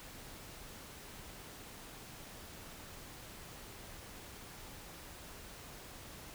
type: silence
effects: pink hiss -51 dBFS RMS until 6.34 s